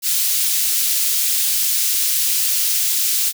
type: high-pass noise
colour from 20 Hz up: white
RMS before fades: -18 dBFS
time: 0.02-3.33 s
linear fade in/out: 50 ms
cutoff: 3400 Hz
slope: 12 dB/octave
effects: none